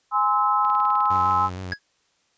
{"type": "chord", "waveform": "sine", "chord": "Ab augmented", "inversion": "none", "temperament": "just", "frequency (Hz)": [830.6, 1038.3, 1297.8], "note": ["Ab5", "C6", "E6"], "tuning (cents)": [0, -14, -27], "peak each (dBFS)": [-23, -22, -21], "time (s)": [0.11, 1.5], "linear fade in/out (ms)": 50}
{"type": "click train", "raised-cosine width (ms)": 0.3, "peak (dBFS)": -26, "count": 14, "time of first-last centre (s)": [0.65, 1.31], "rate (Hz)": 19.7}
{"type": "tone with vibrato", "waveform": "sawtooth", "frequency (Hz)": 92.5, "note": "F#2", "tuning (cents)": 0, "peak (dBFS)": -27, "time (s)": [1.1, 1.74], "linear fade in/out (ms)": 10, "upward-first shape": "square", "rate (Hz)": 6.4, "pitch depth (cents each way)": 38}
{"type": "tone with exponential decay", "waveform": "square", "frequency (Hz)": 1661.2, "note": "G#6", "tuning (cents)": 0, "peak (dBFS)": -21, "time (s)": [1.72, 1.79], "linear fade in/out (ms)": 1, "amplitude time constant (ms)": 15}
{"effects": ["white hiss -66 dBFS RMS until 2.37 s", "resampled to 16000 Hz"]}